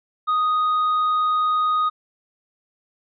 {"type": "tone with tanh clipping", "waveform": "sine", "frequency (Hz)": 1244.5, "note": "D#6", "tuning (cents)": 0, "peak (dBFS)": -18, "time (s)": [0.27, 1.9], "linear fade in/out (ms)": 20, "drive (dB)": 3, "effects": ["resampled to 11025 Hz"]}